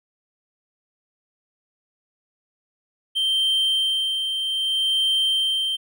triangle tone with tremolo, 3136 Hz, G7, in tune, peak -16 dBFS, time 3.15-5.77 s, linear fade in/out 20 ms, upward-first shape sine, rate 0.63 Hz, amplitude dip 45%, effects none

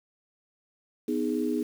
sine chord, G# minor, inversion first, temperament just, 249.2 / 311.5 / 415.3 Hz, B3 / D#4 / G#4, +16 / +2 / 0 cents, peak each -29 / -29 / -31 dBFS, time 1.08-1.63 s, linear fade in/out 5 ms, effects 8-bit

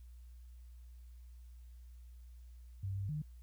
sine tone with pitch steps, 97.1 / 98.3 / 151.6 Hz, G2 / G2 / D#3, -16 / +5 / -45 cents, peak -36 dBFS, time 2.83-3.22 s, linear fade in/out 5 ms, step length 130 ms, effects added 60 Hz sine -51 dBFS peak until 3.42 s + white hiss -75 dBFS RMS until 3.42 s

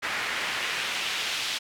pink noise with band-pass filter sweep, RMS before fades -30 dBFS, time 0.02-1.59 s, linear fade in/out 20 ms, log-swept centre 1800 to 3500 Hz, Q 1.3, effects none

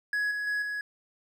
triangle tone with level steps, 1676 Hz, G#6, 15 cents sharp, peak -24 / -28 / -25 / -29 dBFS, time 0.13-0.81 s, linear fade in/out 2 ms, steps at 0.31 / 0.47 / 0.62 s, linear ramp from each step 2 ms, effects none

